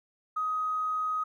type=tone with tanh clipping; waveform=triangle; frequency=1257 Hz; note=D#6; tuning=17 cents sharp; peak=-27 dBFS; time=0.36-1.24 s; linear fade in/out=10 ms; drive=3 dB; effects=none